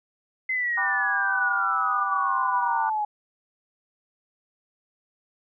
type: exponential sweep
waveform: sine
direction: down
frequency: 2066 to 830.6 Hz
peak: -23 dBFS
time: 0.49-3.05 s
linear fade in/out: 5 ms
type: chord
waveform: sine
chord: G major seventh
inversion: none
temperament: equal with one note detuned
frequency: 784 / 987.8 / 1174.7 / 1468.9 Hz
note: G5 / B5 / D6 / F#6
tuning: 0 / 0 / 0 / -13 cents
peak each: -31 dBFS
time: 0.77-2.9 s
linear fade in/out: 10 ms
effects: none